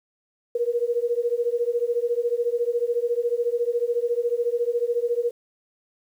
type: beating tone pair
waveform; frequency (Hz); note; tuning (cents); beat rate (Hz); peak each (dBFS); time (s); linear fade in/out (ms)
sine; 469.6 / 483.6; A#4 / B4; +13 / -36; 14; -24; 0.55-5.31; 5
effects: 9-bit